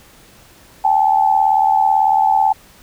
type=tone pair together; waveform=sine; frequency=784.9 / 863 Hz; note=G5 / A5; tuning=+2 / -34 cents; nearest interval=major second; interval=164 cents; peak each=-14 / -13 dBFS; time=0.84-2.53 s; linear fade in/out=10 ms; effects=pink hiss -46 dBFS RMS until 2.82 s